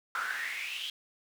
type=noise with high-pass filter sweep; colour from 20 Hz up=brown; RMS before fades=-36 dBFS; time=0.15-0.9 s; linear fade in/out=2 ms; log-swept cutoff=1300 to 3300 Hz; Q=7.7; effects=none